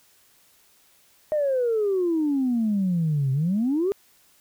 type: exponential two-way sweep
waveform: sine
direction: down then up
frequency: 622.3 to 130 to 412.8 Hz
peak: -19 dBFS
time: 1.32-3.92 s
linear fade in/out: 0 ms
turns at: 3.32 s
effects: tanh soft clip ceiling -16 dBFS + white hiss -59 dBFS RMS until 4.4 s